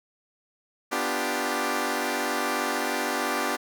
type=chord; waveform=10% pulse; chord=G dominant seventh; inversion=first; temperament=equal; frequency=246.9 / 293.7 / 349.2 / 392 Hz; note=B3 / D4 / F4 / G4; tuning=0 / 0 / 0 / 0 cents; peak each=-23 / -22 / -25 / -22 dBFS; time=0.91-3.57 s; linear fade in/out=20 ms; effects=none